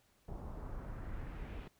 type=noise with low-pass filter sweep; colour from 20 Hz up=brown; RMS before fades=-44 dBFS; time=0.28-1.68 s; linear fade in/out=5 ms; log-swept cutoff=820 to 2900 Hz; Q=1.6; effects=pink hiss -72 dBFS RMS until 1.79 s